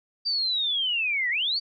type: linear two-way sweep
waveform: sine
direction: down then up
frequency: 4699 to 1868 to 4699 Hz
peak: -23 dBFS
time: 0.25-1.6 s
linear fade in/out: 20 ms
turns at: 1.3 s
effects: none